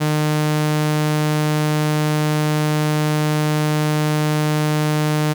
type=tone; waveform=sawtooth; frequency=152 Hz; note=D#3; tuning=40 cents flat; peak=-12 dBFS; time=0-5.34 s; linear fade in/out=20 ms; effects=none